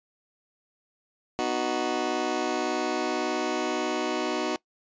20% pulse chord, B major, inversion none, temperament just, 246.9 / 308.7 / 370.4 Hz, B3 / D#4 / F#4, 0 / -14 / +2 cents, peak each -28 / -25 / -24 dBFS, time 1.39-4.56 s, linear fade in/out 0 ms, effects noise-tail reverb RT60 0.1 s tail -21 dB re dry + resampled to 16000 Hz

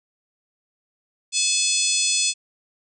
harmonic tone with a mistuned harmonic, 860 Hz, A5, 40 cents flat, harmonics 3 / 4 / 5 / 6 / 7 / 8 / 9 / 10, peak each -27 / -27 / -27 / -27 / -27 / -27 / -27 / -27 dBFS, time 1.32-2.34 s, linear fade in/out 50 ms, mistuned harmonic 6, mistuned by -42 cents, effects none

